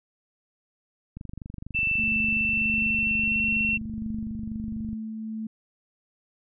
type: click train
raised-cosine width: 5 ms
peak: -25 dBFS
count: 92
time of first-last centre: 1.17-4.93 s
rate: 24.2 Hz
type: tone with pitch glide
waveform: sine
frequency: 2663 to 2713 Hz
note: E7 to E7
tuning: +17 to +49 cents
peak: -22 dBFS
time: 1.74-3.78 s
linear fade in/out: 20 ms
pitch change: +32 cents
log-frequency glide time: 2.29-3.47 s
type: tone with tremolo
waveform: sine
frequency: 220 Hz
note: A3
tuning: in tune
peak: -29 dBFS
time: 1.98-5.47 s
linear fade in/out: 5 ms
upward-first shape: triangle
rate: 1.5 Hz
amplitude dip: 30%
effects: none